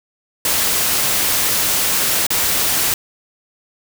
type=noise with dropouts; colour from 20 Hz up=white; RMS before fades=-17 dBFS; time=0.45-2.94 s; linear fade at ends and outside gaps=2 ms; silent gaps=2.267-2.304 s; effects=none